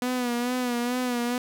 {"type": "tone with vibrato", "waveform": "sawtooth", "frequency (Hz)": 245.4, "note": "B3", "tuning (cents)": -11, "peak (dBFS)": -21, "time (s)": [0.02, 1.38], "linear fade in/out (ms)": 2, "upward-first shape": "sine", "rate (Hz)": 2.3, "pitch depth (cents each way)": 50, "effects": []}